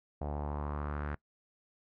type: tone with low-pass filter sweep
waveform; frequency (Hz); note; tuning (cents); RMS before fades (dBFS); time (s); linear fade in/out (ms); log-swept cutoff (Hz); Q
sawtooth; 73.42; D2; 0; -37; 0.21-1.15; 5; 720 to 1600; 3
effects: noise-tail reverb RT60 0.1 s tail -22 dB re dry